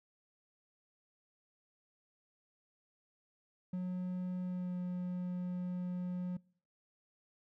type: tone with pitch glide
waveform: triangle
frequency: 181.8 to 179.82 Hz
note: F#3 to F#3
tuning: -30 to -49 cents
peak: -33 dBFS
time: 3.73-6.37 s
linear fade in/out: 5 ms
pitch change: -19 cents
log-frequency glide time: 4.42-4.77 s
effects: noise-tail reverb RT60 0.6 s tail -26 dB re dry